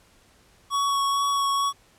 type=tone with vibrato; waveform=square; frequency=1117 Hz; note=C#6; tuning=13 cents sharp; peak=-22 dBFS; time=0.7-1.73 s; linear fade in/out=50 ms; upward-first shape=sine; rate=2.2 Hz; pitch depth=12 cents each way; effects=pink hiss -58 dBFS RMS until 1.98 s + low-pass 11000 Hz 12 dB/octave